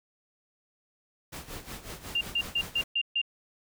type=noise with tremolo; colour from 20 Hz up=pink; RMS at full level=-39 dBFS; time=1.32-2.84 s; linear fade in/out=10 ms; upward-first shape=sine; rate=5.5 Hz; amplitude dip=75%
type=tone bursts; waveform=sine; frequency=2794 Hz; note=F7; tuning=in tune; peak=-24 dBFS; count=6; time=2.15-3.216 s; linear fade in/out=5 ms; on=61 ms; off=140 ms
effects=none